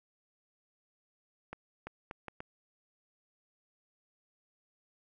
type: accelerating click train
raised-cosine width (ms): 0.5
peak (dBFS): -26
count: 5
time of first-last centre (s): 1.53-2.404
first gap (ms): 340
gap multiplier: 0.71
effects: none